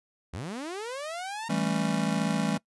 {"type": "linear sweep", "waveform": "sawtooth", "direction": "up", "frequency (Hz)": [68, 932.3], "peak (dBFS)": -30, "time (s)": [0.33, 1.49], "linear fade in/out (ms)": 10}
{"type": "chord", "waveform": "square", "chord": "A dominant seventh", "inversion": "second", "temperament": "just", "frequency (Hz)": [165, 198, 220, 275], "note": ["E3", "G3", "A3", "C#4"], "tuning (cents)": [2, 18, 0, -14], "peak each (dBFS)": [-32, -31, -31, -34], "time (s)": [1.49, 2.58], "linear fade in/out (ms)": 10}
{"effects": ["noise-tail reverb RT60 0.1 s tail -23 dB re dry", "resampled to 24000 Hz"]}